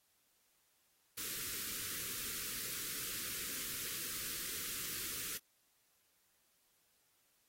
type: band-stop noise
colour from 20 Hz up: white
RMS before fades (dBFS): -42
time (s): 1.17-5.38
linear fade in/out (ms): 10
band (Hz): 500 to 1200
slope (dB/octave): 48
effects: white hiss -75 dBFS RMS until 7.48 s + AAC 48 kbps